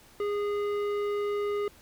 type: tone with tanh clipping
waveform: sine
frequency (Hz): 411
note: G#4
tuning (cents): -18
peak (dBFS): -29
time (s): 0.2-1.68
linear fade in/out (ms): 2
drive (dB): 13
effects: pink hiss -56 dBFS RMS until 1.81 s